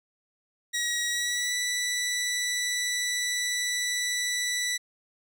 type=tone with pitch glide; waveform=15% pulse; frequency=1908 to 1969.6 Hz; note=A#6 to B6; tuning=+40 to -5 cents; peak=-20 dBFS; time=0.73-4.78 s; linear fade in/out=20 ms; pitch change=+55 cents; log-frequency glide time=1.08-1.53 s; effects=none